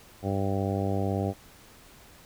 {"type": "harmonic tone", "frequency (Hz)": 98, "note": "G2", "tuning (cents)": 0, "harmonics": [1, 2, 3, 4, 5, 6, 7, 8], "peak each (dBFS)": [-29, -32, -34, -35, -36, -37, -37, -38], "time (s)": [0.22, 1.34], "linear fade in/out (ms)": 50, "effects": ["pink hiss -53 dBFS RMS until 2.25 s"]}